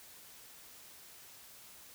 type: silence
effects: white hiss -55 dBFS RMS until 1.94 s